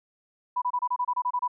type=tone bursts; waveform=sine; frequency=987.8 Hz; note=B5; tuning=in tune; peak=-23 dBFS; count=11; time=0.56-1.479 s; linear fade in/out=10 ms; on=59 ms; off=27 ms; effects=none